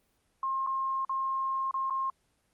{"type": "tone with dropouts", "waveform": "sine", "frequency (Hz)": 1067, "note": "C6", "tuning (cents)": 34, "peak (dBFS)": -28, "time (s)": [0.43, 2.1], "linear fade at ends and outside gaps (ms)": 2, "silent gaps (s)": [[0.665, 0.671], [1.049, 1.094], [1.711, 1.741], [1.899, 1.906]], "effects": ["pink hiss -72 dBFS RMS until 2.53 s", "Opus 24 kbps"]}